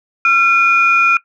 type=tone pair together; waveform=sine; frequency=1365.1 / 2434 Hz; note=F6 / D#7; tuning=-40 / -39 cents; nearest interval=minor seventh; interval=1001 cents; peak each=-10 dBFS; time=0.25-1.17 s; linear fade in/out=2 ms; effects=noise-tail reverb RT60 0.1 s tail -19 dB re dry + tanh soft clip ceiling -1 dBFS